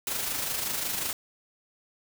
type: noise with amplitude modulation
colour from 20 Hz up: white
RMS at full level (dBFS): -29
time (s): 0.07-1.13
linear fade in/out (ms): 2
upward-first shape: sine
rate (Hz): 25.5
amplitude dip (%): 45
effects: none